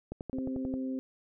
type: click train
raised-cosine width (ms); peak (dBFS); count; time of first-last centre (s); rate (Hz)
2; -24; 8; 0.12-0.739; 11.3
type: harmonic tone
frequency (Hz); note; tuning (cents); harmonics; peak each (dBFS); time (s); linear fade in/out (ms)
130.81; C3; 0; 2 / 3 / 4; -32 / -46 / -44; 0.33-0.99; 0
effects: none